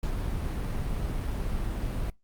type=noise; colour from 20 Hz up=brown; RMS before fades=-30 dBFS; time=0.03-2.1 s; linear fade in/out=2 ms; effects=noise-tail reverb RT60 0.2 s tail -24 dB re dry + Opus 48 kbps